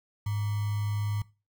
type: tone with sample-and-hold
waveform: sine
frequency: 103.83 Hz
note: G#2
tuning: in tune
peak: -27 dBFS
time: 0.26-1.22 s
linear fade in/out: 5 ms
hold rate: 1050 Hz
effects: noise-tail reverb RT60 0.3 s tail -20 dB re dry